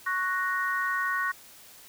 sine chord, F# major, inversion second, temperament equal, 1108.7 / 1480 / 1864.7 Hz, C#6 / F#6 / A#6, 0 / 0 / 0 cents, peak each -30 dBFS, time 0.06-1.32 s, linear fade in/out 10 ms, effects white hiss -51 dBFS RMS until 1.88 s

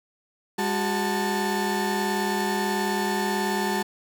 30% pulse tone cluster, 202.8 / 367.1 / 883 Hz, G#3 / F#4 / A5, -41 / -14 / +6 cents, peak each -25 / -26 / -25 dBFS, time 0.58-3.83 s, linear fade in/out 10 ms, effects none

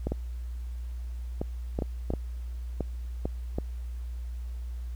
clicks, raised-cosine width 2 ms, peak -16 dBFS, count 10, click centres 0.07 / 0.12 / 1.415 / 1.789 / 1.822 / 2.104 / 2.137 / 2.807 / 3.255 / 3.585 s, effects added 60 Hz sine -33 dBFS peak until 4.95 s + pink hiss -60 dBFS RMS until 4.95 s

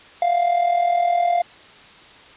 triangle tone with amplitude modulation, 698.5 Hz, F5, in tune, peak -11 dBFS, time 0.22-1.42 s, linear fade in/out 2 ms, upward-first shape sine, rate 39.8 Hz, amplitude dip 65%, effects white hiss -45 dBFS RMS until 2.36 s + resampled to 8000 Hz

